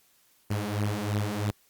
sawtooth beating tone pair, 102.5 / 105.5 Hz, G#2 / G#2, -22 / +28 cents, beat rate 3 Hz, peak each -26 dBFS, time 0.5-1.51 s, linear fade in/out 10 ms, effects white hiss -64 dBFS RMS until 1.69 s + Opus 48 kbps

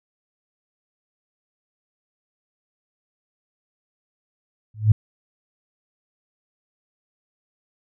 sine tone with exponential growth, 107.6 Hz, A2, 38 cents flat, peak -6 dBFS, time 4.74-4.92 s, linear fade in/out 5 ms, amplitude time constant 39 ms, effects none

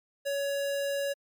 square tone, 561 Hz, C#5, 21 cents sharp, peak -29 dBFS, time 0.25-1.14 s, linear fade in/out 20 ms, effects MP3 96 kbps

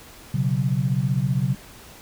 sine chord, B suspended second, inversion none, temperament just, 123.47 / 138.9 / 185.21 Hz, B2 / C#3 / F#3, 0 / +4 / +2 cents, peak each -24 / -22 / -26 dBFS, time 0.34-1.55 s, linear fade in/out 5 ms, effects pink hiss -45 dBFS RMS until 2.01 s

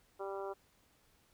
harmonic tone, 196 Hz, G3, in tune, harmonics 2 / 3 / 4 / 5 / 6 / 7, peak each -41 / -45 / -47 / -49 / -51 / -52 dBFS, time 0.19-0.54 s, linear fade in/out 20 ms, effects pink hiss -70 dBFS RMS until 1.33 s

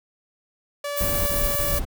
sawtooth tone, 576 Hz, D5, 34 cents flat, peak -23 dBFS, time 0.84-1.79 s, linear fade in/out 5 ms
violet noise, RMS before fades -26 dBFS, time 0.96-1.8 s, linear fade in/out 20 ms
brown noise bursts, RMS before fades -27 dBFS, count 3, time 1-1.852 s, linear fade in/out 10 ms, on 270 ms, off 21 ms
effects none

